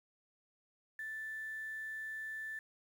sine tone with quantisation, 1760 Hz, A6, in tune, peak -40 dBFS, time 0.99-2.59 s, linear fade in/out 2 ms, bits 10, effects none

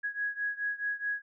sine beating tone pair, 1661.2 / 1665.9 Hz, G#6 / G#6, 0 / +5 cents, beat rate 4.7 Hz, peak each -33 / -35 dBFS, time 0.03-1.22 s, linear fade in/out 20 ms, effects none

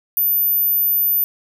sine tone, 13880 Hz, A9, 25 cents flat, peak -14 dBFS, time 0.17-1.24 s, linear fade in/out 0 ms, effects none

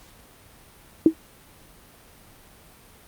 sine tone with exponential decay, 321.5 Hz, E4, 43 cents flat, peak -6 dBFS, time 1.06-1.14 s, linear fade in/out 2 ms, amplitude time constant 17 ms, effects pink hiss -51 dBFS RMS until 3.07 s + Opus 48 kbps

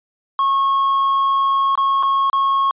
triangle tone with dropouts, 1093 Hz, C#6, 25 cents flat, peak -12 dBFS, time 0.39-2.71 s, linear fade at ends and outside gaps 1 ms, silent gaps 1.754-1.776 / 2.027-2.032 / 2.299-2.33 s, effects resampled to 8000 Hz

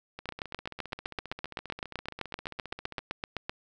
two click trains, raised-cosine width 0.3 ms, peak -24 / -16 dBFS, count 43 / 26, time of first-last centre 0.19-2.99 / 0.29-3.495 s, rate 15 / 7.8 Hz, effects none

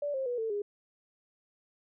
sine tone with pitch steps, 580 / 531.9 / 487.7 / 447.2 / 410.1 Hz, D5 / C5 / B4 / A4 / G#4, -22 / +28 / -22 / +28 / -22 cents, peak -30 dBFS, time 0.02-0.62 s, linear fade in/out 5 ms, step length 120 ms, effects none

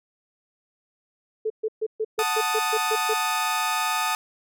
sine tone bursts, 437.2 Hz, A4, 11 cents flat, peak -22 dBFS, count 10, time 1.45-3.14 s, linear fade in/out 10 ms, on 52 ms, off 130 ms
sawtooth chord, D# diminished, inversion first, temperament equal with one note detuned, 740 / 880 / 1240.9 Hz, F#5 / A5 / D#6, 0 / 0 / -5 cents, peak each -27 / -23 / -22 dBFS, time 2.19-4.15 s, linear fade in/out 0 ms
effects none

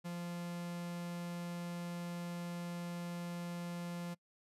45% pulse tone, 173.5 Hz, F3, 11 cents flat, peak -40 dBFS, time 0.04-4.15 s, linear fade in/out 20 ms, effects noise-tail reverb RT60 0.1 s tail -25 dB re dry + resampled to 32000 Hz

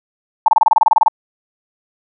sine tone bursts, 882 Hz, A5, 4 cents sharp, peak -6 dBFS, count 13, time 0.46-1.082 s, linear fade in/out 2 ms, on 22 ms, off 28 ms, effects none

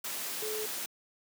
sine tone in noise, 430 Hz, A4, 40 cents flat, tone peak -35 dBFS, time 0.42-0.66 s, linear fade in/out 5 ms, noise white, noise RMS -37 dBFS, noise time 0.04-0.86 s, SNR -1 dB, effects high-pass 200 Hz 12 dB/octave

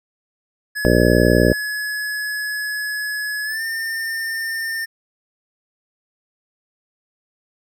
square tone with pitch glide, 1696 to 1807.3 Hz, G#6 to A6, +36 to +46 cents, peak -23 dBFS, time 0.75-4.86 s, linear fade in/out 20 ms, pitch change +110 cents, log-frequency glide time 3.44-3.63 s
harmonic tone, 60 Hz, B1, 49 cents flat, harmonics 1 / 2 / 3 / 4 / 5 / 6 / 7 / 8 / 9 / 10, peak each -21 / -21 / -21 / -21 / -21 / -21 / -21 / -21 / -21 / -21 dBFS, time 0.85-1.53 s, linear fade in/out 0 ms
effects none

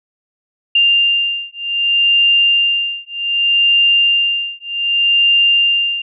sine beating tone pair, 2794 / 2794.65 Hz, F7 / F7, 0 / +1 cents, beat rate 0.65 Hz, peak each -14 dBFS, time 0.75-6.02 s, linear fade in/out 5 ms, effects none

